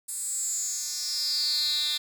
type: tone with high-pass filter sweep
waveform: 10% pulse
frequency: 299.1 Hz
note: D4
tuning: 32 cents sharp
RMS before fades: -29 dBFS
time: 0.08-1.98 s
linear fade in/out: 10 ms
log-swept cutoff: 9000 to 3500 Hz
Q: 7.6
effects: none